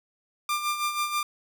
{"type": "tone with tremolo", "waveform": "sawtooth", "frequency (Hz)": 1193, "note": "D6", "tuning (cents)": 27, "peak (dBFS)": -20, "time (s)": [0.49, 1.23], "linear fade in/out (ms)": 2, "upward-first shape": "sine", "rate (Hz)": 6.2, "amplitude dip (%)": 60, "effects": []}